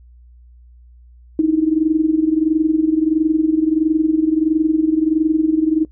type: tone with amplitude modulation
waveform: sine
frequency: 314.7 Hz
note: D#4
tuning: 20 cents sharp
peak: -9 dBFS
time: 1.39-5.85 s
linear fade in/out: 2 ms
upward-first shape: sine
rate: 21.5 Hz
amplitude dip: 80%
effects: noise-tail reverb RT60 0.1 s tail -20 dB re dry + added 60 Hz sine -42 dBFS peak until 5.91 s